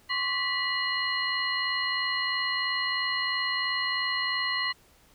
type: tone cluster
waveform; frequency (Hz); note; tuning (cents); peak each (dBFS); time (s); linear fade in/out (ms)
sine; 1046 / 1129 / 1965 / 2905 / 4175; C6 / C#6 / B6 / F#7 / C8; -1 / +31 / -9 / -32 / -5; -35 / -37 / -29 / -34 / -32; 0.09-4.73; 20
effects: pink hiss -60 dBFS RMS until 5.14 s